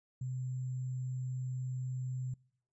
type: tone with sample-and-hold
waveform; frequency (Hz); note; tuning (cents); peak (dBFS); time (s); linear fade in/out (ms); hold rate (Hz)
sine; 128.3; C3; -34; -35; 0.21-2.34; 5; 7350
effects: noise-tail reverb RT60 0.7 s tail -26 dB re dry + resampled to 22050 Hz